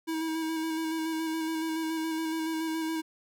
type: tone with vibrato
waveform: square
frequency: 321.2 Hz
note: E4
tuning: 45 cents flat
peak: -30 dBFS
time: 0.07-3.02 s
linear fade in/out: 20 ms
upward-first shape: square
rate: 7.1 Hz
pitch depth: 18 cents each way
effects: none